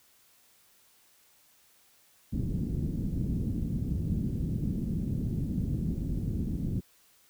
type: low-pass noise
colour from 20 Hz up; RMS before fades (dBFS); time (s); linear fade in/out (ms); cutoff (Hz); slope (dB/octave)
white; -31; 2.32-6.81; 20; 230; 24
effects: white hiss -63 dBFS RMS until 7.29 s